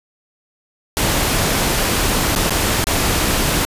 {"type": "noise with dropouts", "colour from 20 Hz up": "pink", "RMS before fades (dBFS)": -17, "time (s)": [0.97, 3.65], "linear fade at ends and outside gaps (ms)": 0, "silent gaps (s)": [[2.351, 2.361], [2.496, 2.506], [2.841, 2.87]], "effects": ["resampled to 32000 Hz"]}